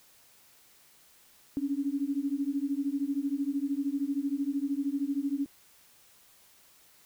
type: beating tone pair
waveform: sine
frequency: 273.7 / 286.7 Hz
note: C#4 / D4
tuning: -22 / -42 cents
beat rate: 13 Hz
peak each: -31 dBFS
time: 1.57-5.46 s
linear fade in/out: 0 ms
effects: white hiss -60 dBFS RMS until 7.05 s